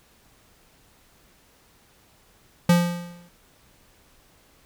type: tone with exponential decay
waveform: square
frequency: 173.9 Hz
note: F3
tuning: 7 cents flat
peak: -13 dBFS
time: 2.69-3.29 s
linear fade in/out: 5 ms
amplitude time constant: 130 ms
effects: pink hiss -58 dBFS RMS until 4.65 s